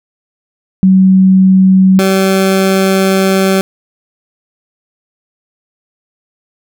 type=tone pair in turn; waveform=sine / 20% pulse; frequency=188.9 / 191.65 Hz; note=F#3 / G3; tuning=+36 / -39 cents; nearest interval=unison; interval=25 cents; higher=second; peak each=-3 dBFS; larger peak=neither; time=0.83-1.99 / 1.99-3.61 s; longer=second; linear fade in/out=0 ms; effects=none